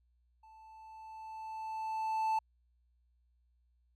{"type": "tone with level ramp", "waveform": "triangle", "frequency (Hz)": 880, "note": "A5", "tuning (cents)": 0, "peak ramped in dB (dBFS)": [-54, -26], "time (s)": [0.43, 2.39], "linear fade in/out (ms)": 5, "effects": ["added 60 Hz sine -69 dBFS peak until 3.95 s"]}